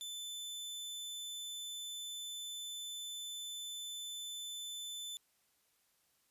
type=tone; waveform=sawtooth; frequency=3520 Hz; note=A7; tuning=in tune; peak=-39 dBFS; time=0.01-5.17 s; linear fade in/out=0 ms; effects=white hiss -75 dBFS RMS until 6.3 s + resampled to 32000 Hz